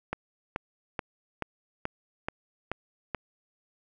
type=click train; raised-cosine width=0.5 ms; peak=-15 dBFS; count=8; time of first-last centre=0.13-3.147 s; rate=2.32 Hz; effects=none